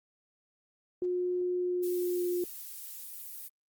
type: tone with pitch glide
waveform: sine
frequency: 359.7 to 355.2 Hz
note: F#4 to F4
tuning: -49 to +29 cents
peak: -28 dBFS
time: 1.02-2.44 s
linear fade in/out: 2 ms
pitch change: -22 cents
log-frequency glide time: 1.52-2.32 s
type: noise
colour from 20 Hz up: violet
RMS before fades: -43 dBFS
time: 1.82-3.49 s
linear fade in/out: 20 ms
effects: Opus 24 kbps